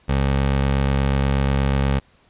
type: tone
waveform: 20% pulse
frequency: 68.3 Hz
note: C#2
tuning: 25 cents flat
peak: -12 dBFS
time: 0.08-2 s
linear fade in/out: 20 ms
effects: pink hiss -57 dBFS RMS until 2.29 s + resampled to 8000 Hz